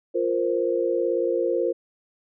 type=chord; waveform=sine; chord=F suspended fourth; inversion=none; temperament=just; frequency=349.2 / 465.6 / 523.8 Hz; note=F4 / Bb4 / C5; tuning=0 / -2 / +2 cents; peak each=-25 dBFS; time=0.14-1.73 s; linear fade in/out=20 ms; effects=none